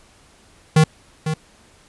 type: tone with echo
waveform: square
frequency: 156.4 Hz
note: D#3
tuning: 9 cents sharp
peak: -10 dBFS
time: 0.76-0.84 s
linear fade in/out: 5 ms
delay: 500 ms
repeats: 1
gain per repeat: -10 dB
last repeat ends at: 1.34 s
effects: pink hiss -52 dBFS RMS until 1.88 s + resampled to 24000 Hz